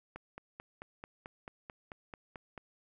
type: click train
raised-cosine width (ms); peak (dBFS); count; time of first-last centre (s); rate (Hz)
0.5; -29; 12; 0.16-2.578; 4.55
effects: none